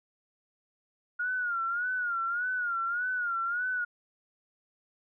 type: tone with vibrato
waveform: sine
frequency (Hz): 1427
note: F6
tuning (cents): +37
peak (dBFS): -28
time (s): 1.19-3.85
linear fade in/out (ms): 10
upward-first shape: sine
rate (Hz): 1.7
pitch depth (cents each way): 98
effects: none